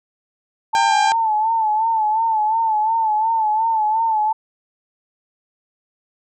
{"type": "tone with vibrato", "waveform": "sine", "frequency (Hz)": 880, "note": "A5", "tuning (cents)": 0, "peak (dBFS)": -15, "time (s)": [0.73, 4.33], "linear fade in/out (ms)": 10, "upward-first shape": "sine", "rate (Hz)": 2.8, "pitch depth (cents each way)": 66}
{"type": "harmonic tone", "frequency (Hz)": 796, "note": "G5", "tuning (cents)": 26, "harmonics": [1, 2, 3, 4, 5, 6, 7, 8, 9, 10], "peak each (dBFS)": [-18, -24, -28, -30, -32, -34, -35, -36, -37, -38], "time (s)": [0.75, 1.12], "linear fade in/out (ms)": 0}
{"effects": []}